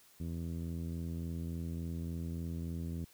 10% pulse tone with low-pass filter, 83.5 Hz, E2, 23 cents sharp, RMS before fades -39 dBFS, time 0.2-3.05 s, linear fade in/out 5 ms, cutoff 190 Hz, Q 0.87, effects white hiss -63 dBFS RMS until 3.13 s

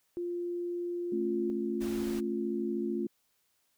sine tone, 349.2 Hz, F4, in tune, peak -32 dBFS, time 0.17-1.5 s, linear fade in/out 0 ms
sine chord, A augmented, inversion none, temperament equal with one note detuned, 220 / 273.4 / 349.2 Hz, A3 / C#4 / E#4, 0 / -24 / 0 cents, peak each -34 / -37 / -33 dBFS, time 1.12-3.07 s, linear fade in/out 5 ms
pink noise, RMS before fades -45 dBFS, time 1.8-2.21 s, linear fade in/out 20 ms
effects white hiss -74 dBFS RMS until 3.77 s

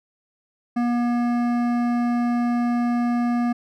triangle tone with hard clipping, 240 Hz, B3, 49 cents flat, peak -21 dBFS, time 0.76-3.53 s, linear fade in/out 10 ms, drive 17 dB, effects none

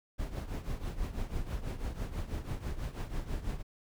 brown noise with tremolo, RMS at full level -33 dBFS, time 0.18-3.63 s, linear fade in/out 20 ms, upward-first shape triangle, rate 6.1 Hz, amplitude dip 80%, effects none

